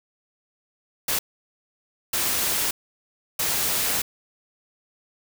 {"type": "noise bursts at uneven times", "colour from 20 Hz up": "white", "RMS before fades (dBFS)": -24, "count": 3, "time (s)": [[1.08, 1.19], [2.13, 2.71], [3.39, 4.02]], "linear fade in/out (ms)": 5, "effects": []}